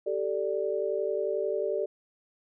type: chord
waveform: sine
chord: G suspended second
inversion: none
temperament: equal with one note detuned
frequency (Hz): 388.8 / 440 / 587.3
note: G4 / A4 / D5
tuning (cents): -14 / 0 / 0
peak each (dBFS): -31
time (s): 0.06-1.86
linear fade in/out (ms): 10
effects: none